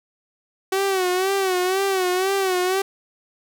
sawtooth tone with vibrato, 376.9 Hz, F#4, 32 cents sharp, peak -15 dBFS, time 0.72-2.82 s, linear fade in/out 5 ms, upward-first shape sine, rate 2 Hz, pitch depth 78 cents each way, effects none

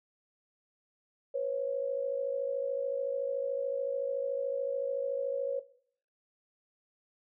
sine tone pair together, 493.9 / 547.6 Hz, B4 / C#5, 0 / -21 cents, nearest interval major second, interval 179 cents, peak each -34 / -31 dBFS, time 1.34-5.6 s, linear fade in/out 10 ms, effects noise-tail reverb RT60 0.6 s tail -18 dB re dry

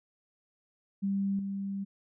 sine tone with level steps, 197 Hz, G3, 9 cents sharp, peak -27 / -32 dBFS, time 1.02-1.85 s, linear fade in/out 20 ms, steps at 1.39 s, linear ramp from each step 2 ms, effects none

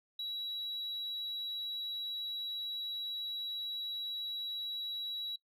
sine tone, 3897 Hz, B7, 24 cents flat, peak -34 dBFS, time 0.19-5.36 s, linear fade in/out 5 ms, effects noise-tail reverb RT60 0.1 s tail -20 dB re dry + tanh soft clip ceiling -35 dBFS

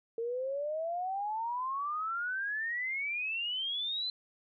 sine exponential sweep, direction up, 453 to 4100 Hz, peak -32 dBFS, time 0.18-4.1 s, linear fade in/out 2 ms, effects none

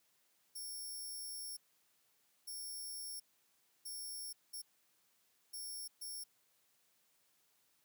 10% pulse tone bursts at uneven times, 5470 Hz, F8, 37 cents flat, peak -38 dBFS, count 6, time 0.55-1.57 / 2.47-3.2 / 3.85-4.33 / 4.53-4.62 / 5.53-5.88 / 6.01-6.24 s, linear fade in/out 10 ms, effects white hiss -75 dBFS RMS until 7.84 s + high-pass 100 Hz 12 dB/octave

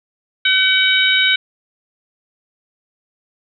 harmonic tone, 758 Hz, F#5, 42 cents sharp, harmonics 2 / 3 / 4 / 5, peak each -17 / -17 / -17 / -17 dBFS, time 0.45-1.36 s, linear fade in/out 5 ms, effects none

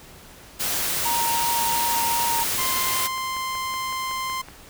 white noise, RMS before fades -25 dBFS, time 0.59-3.08 s, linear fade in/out 20 ms
triangle tone with vibrato, 932.3 Hz, A#5, in tune, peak -21 dBFS, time 1.05-2.44 s, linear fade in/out 10 ms, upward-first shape sine, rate 2.8 Hz, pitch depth 11 cents each way
sawtooth tone, 1045 Hz, C6, 2 cents flat, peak -22 dBFS, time 2.58-4.42 s, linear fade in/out 10 ms
click train, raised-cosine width 0.5 ms, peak -24 dBFS, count 11, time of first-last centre 2.62-4.486 s, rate 5.36 Hz
effects pink hiss -46 dBFS RMS until 4.69 s

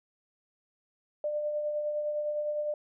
sine tone with tremolo, 597 Hz, D5, 28 cents sharp, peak -27 dBFS, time 1.24-2.74 s, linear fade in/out 2 ms, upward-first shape triangle, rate 9.8 Hz, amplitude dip 40%, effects none

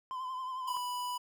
triangle tone with vibrato, 1028 Hz, C6, 31 cents flat, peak -34 dBFS, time 0.11-0.77 s, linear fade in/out 0 ms, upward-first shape triangle, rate 11 Hz, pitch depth 52 cents each way
square tone, 987.8 Hz, B5, in tune, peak -35 dBFS, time 0.67-1.18 s, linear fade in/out 10 ms
effects none

